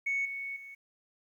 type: tone with level steps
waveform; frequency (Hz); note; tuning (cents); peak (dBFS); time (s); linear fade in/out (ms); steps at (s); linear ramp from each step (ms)
sine; 2217; C#7; 0; -27 / -35 / -44; 0.06-0.75; 10; 0.25 / 0.56; 5
effects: tanh soft clip ceiling -24 dBFS + 11-bit